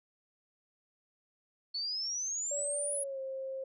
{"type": "exponential sweep", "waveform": "sine", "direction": "up", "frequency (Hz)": [4384, 10590], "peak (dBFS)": -33, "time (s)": [1.74, 3.04], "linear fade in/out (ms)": 10}
{"type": "tone with pitch glide", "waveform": "sine", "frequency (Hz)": [577, 532.2], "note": ["D5", "C5"], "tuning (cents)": [-31, 29], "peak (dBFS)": -36, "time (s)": [2.51, 3.64], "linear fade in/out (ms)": 5, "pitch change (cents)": -140, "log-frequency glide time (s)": [2.9, 3.2]}
{"effects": []}